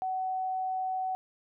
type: tone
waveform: sine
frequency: 751 Hz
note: F#5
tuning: 26 cents sharp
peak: -29 dBFS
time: 0.02-1.15 s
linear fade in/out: 0 ms
effects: none